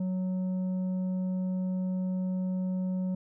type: tone with tanh clipping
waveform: sine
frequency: 185 Hz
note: F#3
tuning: in tune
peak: -29 dBFS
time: 0-3.15 s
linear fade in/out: 5 ms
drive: 6 dB
effects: none

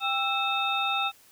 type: tone cluster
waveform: sine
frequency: 794 / 1326 / 2618 / 3677 Hz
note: G5 / E6 / E7 / A#7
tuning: +22 / +10 / -13 / -24 cents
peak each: -30 dBFS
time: 0-1.12 s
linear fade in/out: 50 ms
effects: white hiss -57 dBFS RMS until 1.31 s

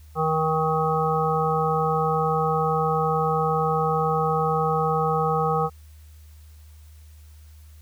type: harmonic tone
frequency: 158.3 Hz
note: D#3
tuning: 30 cents sharp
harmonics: 1 / 3 / 5 / 7 / 8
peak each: -26 / -25 / -25 / -29 / -27 dBFS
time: 0.15-5.7 s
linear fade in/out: 50 ms
effects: added 76 Hz sine -44 dBFS peak until 7.81 s + white hiss -59 dBFS RMS until 7.81 s

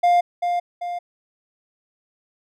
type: tone with echo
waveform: triangle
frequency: 703 Hz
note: F5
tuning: 11 cents sharp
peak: -11 dBFS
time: 0.03-0.21 s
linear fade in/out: 10 ms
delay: 390 ms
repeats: 2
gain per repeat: -6 dB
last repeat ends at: 0.99 s
effects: none

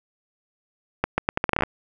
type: accelerating click train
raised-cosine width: 0.5 ms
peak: -5 dBFS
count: 12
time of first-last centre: 1.04-1.635 s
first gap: 140 ms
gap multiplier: 0.78
effects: none

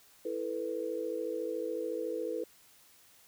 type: chord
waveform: sine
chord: E suspended fourth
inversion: none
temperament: equal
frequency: 329.6 / 440 / 493.9 Hz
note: E4 / A4 / B4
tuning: 0 / 0 / 0 cents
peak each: -39 / -37 / -36 dBFS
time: 0.25-2.44 s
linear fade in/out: 5 ms
effects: white hiss -61 dBFS RMS until 3.27 s

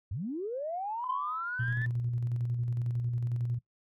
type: linear sweep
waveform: sine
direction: up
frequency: 77.78 to 1783 Hz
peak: -32 dBFS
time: 0.11-1.86 s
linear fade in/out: 5 ms
type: tone with exponential decay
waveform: sine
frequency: 1010 Hz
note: B5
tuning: 39 cents sharp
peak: -28 dBFS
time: 1.04-1.92 s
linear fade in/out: 2 ms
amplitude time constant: 190 ms
type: tone with tremolo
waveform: sine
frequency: 120 Hz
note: B2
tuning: 49 cents flat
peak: -27 dBFS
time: 1.59-3.59 s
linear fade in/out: 10 ms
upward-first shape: square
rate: 11 Hz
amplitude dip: 35%
effects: noise-tail reverb RT60 0.1 s tail -20 dB re dry + tanh soft clip ceiling -22 dBFS

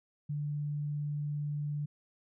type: tone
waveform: sine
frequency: 147.1 Hz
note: D3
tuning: 3 cents sharp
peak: -32 dBFS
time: 0.29-1.86 s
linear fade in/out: 10 ms
effects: none

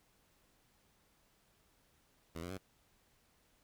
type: tone with pitch steps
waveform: 10% pulse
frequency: 82.2 / 88.1 / 94.42 Hz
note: E2 / F2 / F#2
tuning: -4 / +16 / +36 cents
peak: -34 dBFS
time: 2.35-2.578 s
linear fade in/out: 5 ms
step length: 76 ms
effects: pink hiss -72 dBFS RMS until 3.63 s

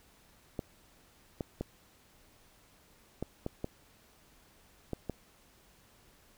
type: clicks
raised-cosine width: 2 ms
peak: -21 dBFS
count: 8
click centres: 0.592 / 1.408 / 1.61 / 3.226 / 3.464 / 3.644 / 4.933 / 5.097 s
effects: pink hiss -63 dBFS RMS until 6.37 s

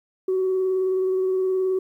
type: tone with vibrato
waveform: sine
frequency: 375.2 Hz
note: F#4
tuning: 24 cents sharp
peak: -18 dBFS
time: 0.28-1.79 s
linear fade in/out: 5 ms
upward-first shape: sine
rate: 19 Hz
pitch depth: 17 cents each way
effects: tanh soft clip ceiling -16 dBFS + 10-bit

